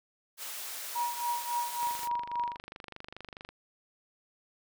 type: high-pass noise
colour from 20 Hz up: white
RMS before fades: -40 dBFS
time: 0.37-2.09 s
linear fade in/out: 50 ms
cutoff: 560 Hz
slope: 12 dB/octave
type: tone with tremolo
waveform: sine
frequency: 956 Hz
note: A#5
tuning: 43 cents sharp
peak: -27 dBFS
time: 0.95-2.57 s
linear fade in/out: 10 ms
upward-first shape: triangle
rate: 3.6 Hz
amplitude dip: 85%
type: click train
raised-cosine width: 0.3 ms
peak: -27 dBFS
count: 42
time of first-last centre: 1.83-3.49 s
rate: 24.7 Hz
effects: none